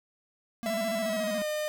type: tone with vibrato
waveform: square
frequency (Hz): 217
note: A3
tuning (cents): -24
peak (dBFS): -34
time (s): 0.63-1.42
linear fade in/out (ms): 0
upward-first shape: square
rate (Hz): 14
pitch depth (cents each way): 120
type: tone with pitch glide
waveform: 45% pulse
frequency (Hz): 666 to 607.2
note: E5 to D#5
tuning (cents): +18 to -42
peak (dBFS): -29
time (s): 0.66-1.68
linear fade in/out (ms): 0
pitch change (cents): -160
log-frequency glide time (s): 0.96-1.47
effects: none